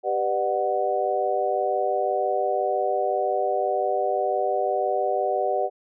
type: chord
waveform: sine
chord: G major seventh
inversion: none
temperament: equal with one note detuned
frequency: 392 / 493.9 / 599.7 / 740 Hz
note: G4 / B4 / D5 / F#5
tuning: 0 / 0 / +36 / 0 cents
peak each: -28 / -28 / -26 / -25 dBFS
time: 0.03-5.7 s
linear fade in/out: 50 ms
effects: none